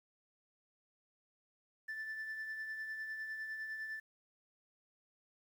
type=tone with tremolo; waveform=sine; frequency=1760 Hz; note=A6; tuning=in tune; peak=-36 dBFS; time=1.88-4 s; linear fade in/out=10 ms; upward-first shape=triangle; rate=9.9 Hz; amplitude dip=55%; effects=tanh soft clip ceiling -38 dBFS + 11-bit